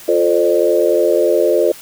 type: chord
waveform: sine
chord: D minor seventh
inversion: first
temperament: equal with one note detuned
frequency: 349.2 / 440 / 523.3 / 602.8 Hz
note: F4 / A4 / C5 / D5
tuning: 0 / 0 / 0 / +45 cents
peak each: -16 dBFS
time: 0.08-1.72 s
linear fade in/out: 5 ms
effects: white hiss -37 dBFS RMS until 1.81 s